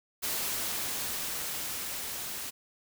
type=noise with level ramp; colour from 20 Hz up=white; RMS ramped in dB=-32 to -38 dBFS; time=0.22-2.51 s; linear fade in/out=20 ms; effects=none